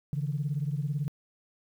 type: beating tone pair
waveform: sine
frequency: 140.6 / 158.6 Hz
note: C#3 / D#3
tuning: +25 / +33 cents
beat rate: 18 Hz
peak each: -29 / -32 dBFS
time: 0.13-1.08 s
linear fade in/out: 0 ms
effects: tanh soft clip ceiling -21 dBFS + 10-bit